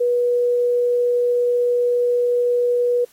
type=tone; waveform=sine; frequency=486.1 Hz; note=B4; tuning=28 cents flat; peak=-15 dBFS; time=0-3.05 s; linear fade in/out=10 ms; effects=white hiss -54 dBFS RMS until 3.12 s + AAC 48 kbps